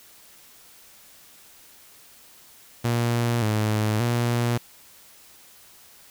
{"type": "tone with pitch steps", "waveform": "sawtooth", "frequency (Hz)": [118.4, 107.6, 119.3], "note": ["A#2", "A2", "A#2"], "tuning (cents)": [27, -38, 41], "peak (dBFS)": -17, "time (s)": [2.84, 4.58], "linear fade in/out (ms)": 10, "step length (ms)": 580, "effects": ["white hiss -51 dBFS RMS until 6.1 s"]}